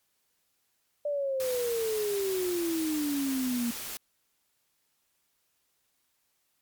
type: exponential sweep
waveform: sine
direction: down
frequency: 592 to 233.1 Hz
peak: -27 dBFS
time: 1.05-3.71 s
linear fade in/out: 5 ms
type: noise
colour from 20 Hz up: white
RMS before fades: -38 dBFS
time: 1.4-3.97 s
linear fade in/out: 0 ms
effects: white hiss -74 dBFS RMS until 6.61 s + MP3 96 kbps